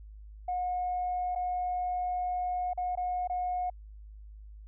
sine tone with dropouts, 723 Hz, F#5, 40 cents flat, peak -28 dBFS, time 0.48-3.7 s, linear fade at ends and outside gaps 5 ms, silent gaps 1.351-1.358 / 2.734-2.775 / 2.954-2.973 / 3.275-3.297 s, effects tanh soft clip ceiling -24 dBFS + added 52 Hz sine -45 dBFS peak until 4.67 s

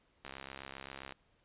click train, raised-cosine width 0.3 ms, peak -28 dBFS, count 60, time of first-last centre 0.25-1.123 s, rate 67.6 Hz, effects pink hiss -72 dBFS RMS until 1.44 s + resampled to 8000 Hz

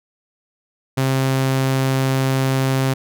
sawtooth tone, 133.1 Hz, C3, 30 cents sharp, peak -12 dBFS, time 0.97-2.94 s, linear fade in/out 10 ms, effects none

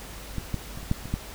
clicks, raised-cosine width 5 ms, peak -17 / -15 / -25 / -27 / -10 / -24 / -13 dBFS, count 7, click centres 0.383 / 0.543 / 0.775 / 0.83 / 0.914 / 1.056 / 1.14 s, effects added 50 Hz sine -42 dBFS peak until 1.34 s + pink hiss -42 dBFS RMS until 1.34 s

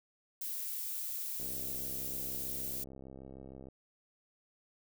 violet noise, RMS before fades -39 dBFS, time 0.41-2.84 s, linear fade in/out 5 ms
click train, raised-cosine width 2 ms, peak -36 dBFS, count 153, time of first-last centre 1.4-3.686 s, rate 66.5 Hz
effects none

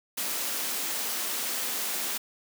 white high-pass noise, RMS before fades -31 dBFS, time 0.17-2.18 s, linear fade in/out 10 ms, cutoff 190 Hz, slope 48 dB/octave, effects none

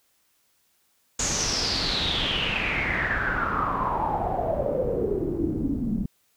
pink noise with low-pass filter sweep, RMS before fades -26 dBFS, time 1.19-6.06 s, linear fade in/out 5 ms, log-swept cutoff 7000 to 210 Hz, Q 8.1, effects white hiss -67 dBFS RMS until 6.36 s

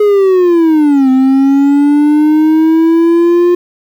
triangle linear two-way sweep, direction down then up, 421.9 to 259.1 to 354 Hz, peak -3 dBFS, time 0-3.55 s, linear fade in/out 5 ms, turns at 1.1 s, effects 7-bit

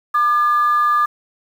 sine tone pair together, 1199 / 1693.5 Hz, D6 / G#6, +36 / +33 cents, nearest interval tritone, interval 597 cents, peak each -12 / -23 dBFS, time 0.14-1.06 s, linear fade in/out 10 ms, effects tanh soft clip ceiling -7 dBFS + 7-bit

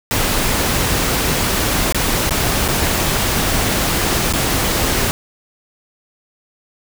pink noise with dropouts, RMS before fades -17 dBFS, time 0.11-5.11 s, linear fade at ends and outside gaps 0 ms, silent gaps 1.924-1.946 / 2.294-2.308 / 2.679-2.685 / 4.326-4.336 s, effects none

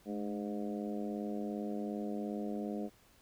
harmonic tone with a mistuned harmonic, 102.7 Hz, G#2, 19 cents flat, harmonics 2 / 3 / 4 / 5 / 6 / 7, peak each -38 / -42 / -44 / -46 / -48 / -49 dBFS, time 0.05-2.9 s, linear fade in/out 50 ms, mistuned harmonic 2, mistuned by +44 cents, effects pink hiss -65 dBFS RMS until 3.21 s

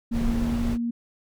sine tone with pitch glide, 232.2 to 235.2 Hz, A#3 to A#3, -7 to +16 cents, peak -24 dBFS, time 0.11-0.91 s, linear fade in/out 10 ms, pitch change +23 cents, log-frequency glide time 0.25-0.65 s
brown noise, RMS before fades -27 dBFS, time 0.11-0.78 s, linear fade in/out 50 ms
effects none

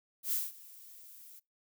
violet noise with ADSR envelope, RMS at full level -31 dBFS, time 0.23-1.4 s, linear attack 97 ms, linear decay 190 ms, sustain -22 dB, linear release 16 ms, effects noise-tail reverb RT60 0.2 s tail -23 dB re dry

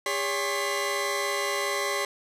sawtooth tone cluster, 404.8 / 567 / 1069 / 2003 Hz, G#4 / C#5 / C6 / B6, -44 / +39 / +37 / +24 cents, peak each -28 dBFS, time 0.06-2.05 s, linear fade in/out 2 ms, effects low-pass 12000 Hz 12 dB/octave

